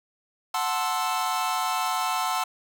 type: chord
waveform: 45% pulse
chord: F# half-diminished seventh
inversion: none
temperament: equal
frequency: 740 / 880 / 1046.5 / 1318.5 Hz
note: F#5 / A5 / C6 / E6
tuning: 0 / 0 / 0 / 0 cents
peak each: -30 dBFS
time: 0.54-2.44 s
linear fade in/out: 5 ms
effects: none